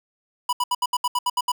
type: tone bursts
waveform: square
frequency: 984 Hz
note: B5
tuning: 7 cents flat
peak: -20 dBFS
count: 10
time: 0.49-1.519 s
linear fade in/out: 5 ms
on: 39 ms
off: 71 ms
effects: 8-bit